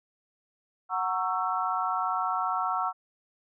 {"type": "chord", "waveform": "sine", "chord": "F# dominant seventh", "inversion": "none", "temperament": "just", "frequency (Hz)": [740, 925, 1110, 1332], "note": ["F#5", "A#5", "C#6", "E6"], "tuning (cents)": [0, -14, 2, 18], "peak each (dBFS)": [-31, -33, -32, -30], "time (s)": [0.89, 2.93], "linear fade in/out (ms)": 50, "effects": []}